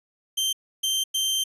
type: tone bursts at uneven times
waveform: sawtooth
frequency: 3136 Hz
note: G7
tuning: in tune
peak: -19 dBFS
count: 3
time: 0.37-0.53 / 0.83-1.04 / 1.14-1.44 s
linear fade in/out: 10 ms
effects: resampled to 32000 Hz